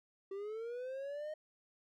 triangle linear sweep, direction up, 384.4 to 622.3 Hz, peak -38 dBFS, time 0.31-1.34 s, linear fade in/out 5 ms, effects none

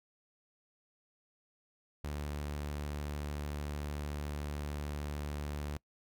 sawtooth tone, 73.42 Hz, D2, in tune, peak -33 dBFS, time 2.04-5.77 s, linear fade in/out 0 ms, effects noise-tail reverb RT60 0.1 s tail -25 dB re dry

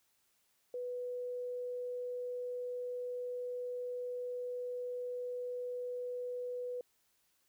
sine tone, 493.9 Hz, B4, in tune, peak -37 dBFS, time 0.74-6.81 s, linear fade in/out 2 ms, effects white hiss -75 dBFS RMS until 7.48 s

